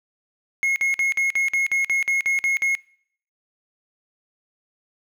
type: tone bursts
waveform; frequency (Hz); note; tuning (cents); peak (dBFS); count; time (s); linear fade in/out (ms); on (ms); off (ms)
triangle; 2164; C#7; -42; -16; 12; 0.63-2.751; 0; 130; 51
effects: noise-tail reverb RT60 0.6 s tail -23 dB re dry